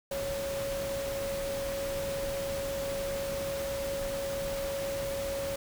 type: tone in noise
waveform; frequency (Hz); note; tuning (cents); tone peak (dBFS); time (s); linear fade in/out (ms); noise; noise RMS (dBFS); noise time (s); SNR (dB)
sine; 553; C#5; -4; -32; 0.11-5.56; 5; pink; -39; 0.11-5.56; +4
effects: none